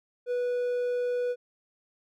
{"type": "tone", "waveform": "triangle", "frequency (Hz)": 490.7, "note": "B4", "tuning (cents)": -11, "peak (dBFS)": -24, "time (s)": [0.26, 1.36], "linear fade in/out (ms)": 50, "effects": []}